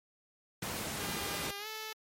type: noise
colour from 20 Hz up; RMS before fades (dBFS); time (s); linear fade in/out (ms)
pink; -37; 0.62-1.51; 5
type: tone with pitch glide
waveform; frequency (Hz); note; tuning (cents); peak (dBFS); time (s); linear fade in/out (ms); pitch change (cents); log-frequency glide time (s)
5% pulse; 402.2 to 436.1; G4 to A4; +44 to -15; -28; 1-1.93; 5; +141; 1.58-1.67
effects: high-pass 100 Hz 12 dB/octave + MP3 64 kbps